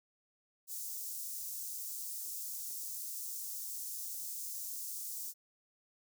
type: high-pass noise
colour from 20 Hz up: white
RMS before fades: -42 dBFS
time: 0.67-5.34 s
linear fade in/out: 50 ms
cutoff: 5800 Hz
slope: 24 dB/octave
effects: none